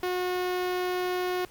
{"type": "tone with notch filter", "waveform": "sawtooth", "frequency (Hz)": 362.8, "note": "F#4", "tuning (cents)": -34, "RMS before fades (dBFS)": -29, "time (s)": [0.03, 1.45], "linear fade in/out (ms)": 2, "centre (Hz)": 8100, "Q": 0.8, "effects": ["pink hiss -54 dBFS RMS until 1.5 s"]}